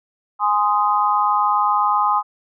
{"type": "chord", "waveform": "sine", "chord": "Ab major", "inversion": "none", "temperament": "just", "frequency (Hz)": [830.6, 1038.3, 1245.9], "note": ["Ab5", "C6", "Eb6"], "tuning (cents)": [0, -14, 2], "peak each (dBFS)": -19, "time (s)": [0.39, 2.23], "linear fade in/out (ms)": 50, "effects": []}